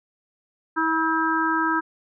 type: harmonic tone with a mistuned harmonic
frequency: 323 Hz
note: E4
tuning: 35 cents flat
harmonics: 1 / 3 / 4 / 5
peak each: -25 / -25 / -25 / -25 dBFS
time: 0.76-1.81 s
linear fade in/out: 20 ms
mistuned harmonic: 5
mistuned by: -24 cents
effects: none